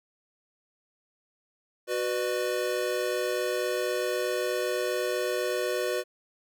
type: chord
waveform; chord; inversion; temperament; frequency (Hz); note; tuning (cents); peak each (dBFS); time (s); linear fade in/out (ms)
square; B minor; second; equal with one note detuned; 370 / 493.9 / 601.8; F#4 / B4 / D5; 0 / 0 / +42; -32 / -31 / -33; 1.87-6.04; 50
effects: none